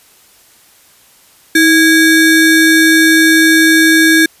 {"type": "ring-modulated tone", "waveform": "square", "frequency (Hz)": 984, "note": "B5", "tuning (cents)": -7, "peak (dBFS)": -3, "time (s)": [1.55, 4.26], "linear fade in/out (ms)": 5, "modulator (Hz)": 664, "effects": ["white hiss -46 dBFS RMS until 4.4 s", "resampled to 32000 Hz"]}